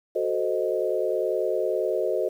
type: chord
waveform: sine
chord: F# diminished seventh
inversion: none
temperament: equal with one note detuned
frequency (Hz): 370 / 440 / 520.5 / 622.3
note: F#4 / A4 / C5 / Eb5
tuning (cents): 0 / 0 / -9 / 0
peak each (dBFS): -28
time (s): 0.15-2.29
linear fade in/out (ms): 10
effects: 9-bit